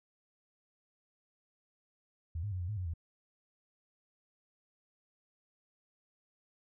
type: tone with pitch steps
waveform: sine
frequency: 82.2 / 103.6 / 91.8 / 87.7 / 106.5 / 91.4 / 82.5 Hz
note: E2 / G#2 / F#2 / F2 / G#2 / F#2 / E2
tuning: -4 / -4 / -13 / +8 / +44 / -21 / +2 cents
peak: -34 dBFS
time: 2.35-2.938 s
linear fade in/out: 5 ms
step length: 84 ms
effects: none